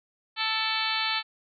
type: harmonic tone with a mistuned harmonic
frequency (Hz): 440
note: A4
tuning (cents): 0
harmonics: 2 / 3 / 4 / 5 / 6 / 7 / 8 / 9 / 10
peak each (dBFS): -34 / -34 / -34 / -34 / -34 / -34 / -34 / -34 / -34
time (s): 0.36-1.23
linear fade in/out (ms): 50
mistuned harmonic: 5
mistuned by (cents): +42
effects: none